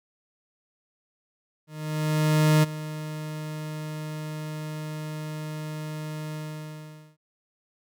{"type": "tone with ADSR envelope", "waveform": "40% pulse", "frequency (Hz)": 153.9, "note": "D#3", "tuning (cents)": -19, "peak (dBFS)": -15, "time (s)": [1.67, 7.17], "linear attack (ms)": 960, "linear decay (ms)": 20, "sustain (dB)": -16, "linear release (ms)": 820, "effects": []}